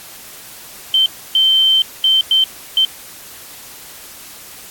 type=tone bursts at uneven times; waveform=sine; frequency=3107 Hz; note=G7; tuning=16 cents flat; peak=-9 dBFS; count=5; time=0.94-1.06 / 1.35-1.82 / 2.04-2.21 / 2.31-2.44 / 2.77-2.85 s; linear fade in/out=2 ms; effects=white hiss -36 dBFS RMS until 4.7 s + AAC 64 kbps